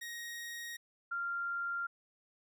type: tone pair in turn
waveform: sawtooth / sine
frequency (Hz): 1879 / 1389.5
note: A#6 / F6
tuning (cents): +13 / -9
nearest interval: perfect fourth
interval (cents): 522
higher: first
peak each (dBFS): -38 / -34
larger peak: second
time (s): 0.01-0.77 / 1.11-1.87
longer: neither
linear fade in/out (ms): 10
effects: none